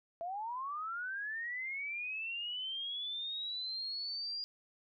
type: linear sweep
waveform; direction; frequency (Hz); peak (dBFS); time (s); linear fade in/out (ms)
sine; up; 659.3 to 4833; -37; 0.21-4.44; 0
effects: none